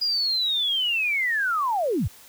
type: linear sweep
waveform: sine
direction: down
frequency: 4922 to 56.7 Hz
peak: -21 dBFS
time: 0.01-2.08 s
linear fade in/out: 10 ms
effects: white hiss -49 dBFS RMS until 2.28 s